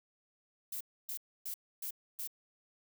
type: noise bursts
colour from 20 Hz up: violet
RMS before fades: -40 dBFS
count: 5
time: 0.72-2.275 s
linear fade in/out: 5 ms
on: 87 ms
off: 280 ms
effects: none